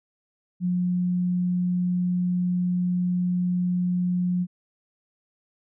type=tone; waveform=sine; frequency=179.1 Hz; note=F3; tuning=44 cents sharp; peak=-21 dBFS; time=0.6-4.47 s; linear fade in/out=50 ms; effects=none